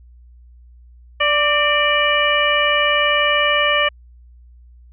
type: harmonic tone with a mistuned harmonic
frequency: 587.3 Hz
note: D5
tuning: in tune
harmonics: 1 / 2 / 3 / 4 / 5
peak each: -20 / -20 / -20 / -20 / -20 dBFS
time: 1.2-3.89 s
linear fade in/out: 10 ms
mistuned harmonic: 3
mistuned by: +42 cents
effects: added 60 Hz sine -42 dBFS peak until 4.92 s